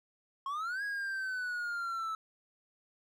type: exponential two-way sweep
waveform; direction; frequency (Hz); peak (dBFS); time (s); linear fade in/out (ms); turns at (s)
triangle; up then down; 1070 to 1661.2 to 1304; -32; 0.46-2.15; 2; 0.83
effects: none